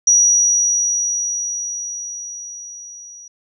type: tone with level ramp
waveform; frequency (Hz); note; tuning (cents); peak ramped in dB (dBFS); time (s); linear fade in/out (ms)
sine; 5800; F#8; -35; -8 to -36; 0.07-3.28; 5
effects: none